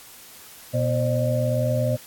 harmonic tone with a mistuned harmonic, 121.4 Hz, B2, 29 cents flat, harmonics 1 / 2 / 4 / 5, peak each -22 / -30 / -27 / -25 dBFS, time 0.73-1.97 s, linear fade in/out 20 ms, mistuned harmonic 4, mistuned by +150 cents, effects white hiss -45 dBFS RMS until 2.06 s + AAC 64 kbps

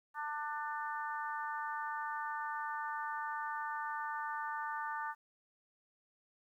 harmonic tone, 297.7 Hz, D4, 24 cents sharp, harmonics 3 / 4 / 5 / 6, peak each -40 / -42 / -44 / -46 dBFS, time 0.14-5.15 s, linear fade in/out 50 ms, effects 12-bit

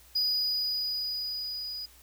triangle tone with level ramp, 4935 Hz, D#8, 15 cents flat, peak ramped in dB -23 to -34 dBFS, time 0.15-1.86 s, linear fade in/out 10 ms, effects added 60 Hz sine -58 dBFS peak until 2.02 s + white hiss -57 dBFS RMS until 2.02 s

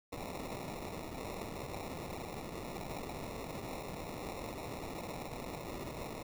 white noise with sample-and-hold, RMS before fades -43 dBFS, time 0.12-6.23 s, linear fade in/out 10 ms, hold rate 1575 Hz, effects none

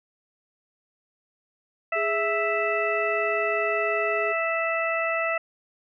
harmonic tone, 659.3 Hz, E5, in tune, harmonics 1 / 2 / 3 / 4, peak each -27 / -29 / -29 / -30 dBFS, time 1.92-5.38 s, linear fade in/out 5 ms
triangle tone with pitch glide, 415.3 to 417.7 Hz, G#4 to G#4, 0 to +10 cents, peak -27 dBFS, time 1.95-4.33 s, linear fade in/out 20 ms, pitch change +10 cents, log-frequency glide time 2.25-3.03 s
effects none

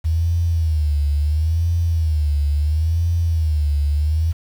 sine tone with vibrato, 78.4 Hz, D#2, 14 cents sharp, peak -15 dBFS, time 0.04-4.33 s, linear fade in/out 20 ms, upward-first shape sine, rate 0.73 Hz, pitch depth 140 cents each way, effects 7-bit

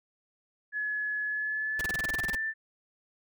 sine tone with pitch glide, 1700 to 1772.2 Hz, G#6 to A6, +40 to +12 cents, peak -29 dBFS, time 0.72-2.54 s, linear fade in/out 50 ms, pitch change +72 cents, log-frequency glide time 1.24-2.33 s
pink noise bursts, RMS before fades -35 dBFS, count 12, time 1.79-2.353 s, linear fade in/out 5 ms, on 24 ms, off 25 ms
effects none

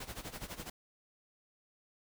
pink noise with tremolo, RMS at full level -42 dBFS, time 0-0.7 s, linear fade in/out 5 ms, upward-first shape sine, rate 12 Hz, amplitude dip 80%, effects none

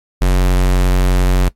square tone, 45.73 Hz, F#1, 20 cents flat, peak -10 dBFS, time 0.21-1.49 s, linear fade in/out 10 ms, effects noise-tail reverb RT60 0.1 s tail -19 dB re dry + MP3 64 kbps

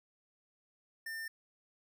square tone, 1800 Hz, A6, 39 cents sharp, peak -40 dBFS, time 1.06-1.28 s, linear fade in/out 5 ms, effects none

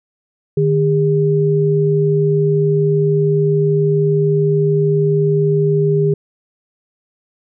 sine tone pair together, 152.19 / 404.3 Hz, D#3 / G#4, -38 / -46 cents, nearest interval octave + perfect fourth, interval 1692 cents, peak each -14 dBFS, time 0.57-6.14 s, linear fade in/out 5 ms, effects none

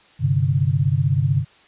sine chord, G suspended fourth, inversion none, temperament equal, 98 / 130.81 / 146.83 Hz, G2 / C3 / D3, 0 / 0 / 0 cents, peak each -22 / -19 / -20 dBFS, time 0.19-1.45 s, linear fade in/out 50 ms, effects white hiss -52 dBFS RMS until 1.67 s + resampled to 8000 Hz

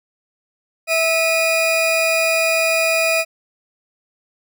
40% pulse tone pair together, 651.6 / 2460 Hz, E5 / D#7, -20 / -20 cents, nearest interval octave + major seventh, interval 2300 cents, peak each -17 / -17 dBFS, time 0.87-3.25 s, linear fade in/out 50 ms, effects none

